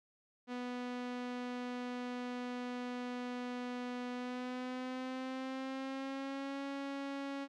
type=tone with pitch glide; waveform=sawtooth; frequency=246.9 to 277.1 Hz; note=B3 to C#4; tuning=0 to -1 cents; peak=-35 dBFS; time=0.47-7.48 s; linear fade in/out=50 ms; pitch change=+199 cents; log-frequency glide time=4.12-6.64 s; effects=low-pass 4000 Hz 12 dB/octave